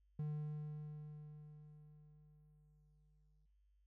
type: tone with exponential decay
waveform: triangle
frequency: 150.6 Hz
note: D3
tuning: 44 cents sharp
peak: -36 dBFS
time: 0.19-3.46 s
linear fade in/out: 5 ms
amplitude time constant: 710 ms
effects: noise-tail reverb RT60 0.5 s tail -19 dB re dry + added 50 Hz sine -70 dBFS peak until 3.86 s